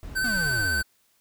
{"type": "noise", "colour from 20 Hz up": "brown", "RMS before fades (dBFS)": -38, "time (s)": [0.03, 0.66], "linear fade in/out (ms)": 0}
{"type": "tone with vibrato", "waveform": "square", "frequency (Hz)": 1530, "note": "G6", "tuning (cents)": -42, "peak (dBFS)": -24, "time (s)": [0.15, 0.83], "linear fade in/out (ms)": 20, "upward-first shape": "triangle", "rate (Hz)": 16, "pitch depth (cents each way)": 27}
{"type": "exponential sweep", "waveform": "square", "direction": "down", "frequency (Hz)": [254.1, 64.3], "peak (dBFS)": -31, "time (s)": [0.24, 0.82], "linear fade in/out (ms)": 5}
{"effects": ["white hiss -66 dBFS RMS until 1.2 s"]}